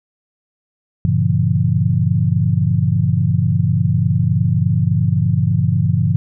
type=chord; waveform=sine; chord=G diminished seventh; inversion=none; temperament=just; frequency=98 / 117.6 / 141.12 / 169.34 Hz; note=G2 / Bb2 / Db3 / Fb3; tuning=0 / +16 / +31 / +47 cents; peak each=-18 dBFS; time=1.05-6.16 s; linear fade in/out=0 ms; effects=none